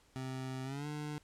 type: tone with pitch glide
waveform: 25% pulse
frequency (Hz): 130.81 to 149.4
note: C3 to D3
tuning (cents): 0 to +30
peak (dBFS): -35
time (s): 0.16-1.18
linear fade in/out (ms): 0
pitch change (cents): +230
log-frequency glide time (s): 0.64-0.87
effects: pink hiss -67 dBFS RMS until 1.23 s + low-pass 10000 Hz 12 dB/octave